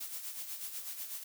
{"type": "noise with tremolo", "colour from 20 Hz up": "blue", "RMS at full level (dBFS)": -40, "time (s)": [0, 1.24], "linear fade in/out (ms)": 10, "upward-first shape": "sine", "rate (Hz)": 8.1, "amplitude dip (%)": 55, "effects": []}